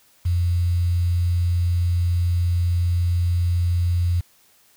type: tone with quantisation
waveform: sine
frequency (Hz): 87.31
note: F2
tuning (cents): 0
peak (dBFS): -17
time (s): 0.25-4.21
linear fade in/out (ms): 10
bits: 7
effects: white hiss -57 dBFS RMS until 4.76 s